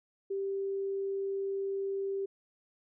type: tone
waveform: sine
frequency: 392 Hz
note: G4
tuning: in tune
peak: -31 dBFS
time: 0.3-2.26 s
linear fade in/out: 10 ms
effects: none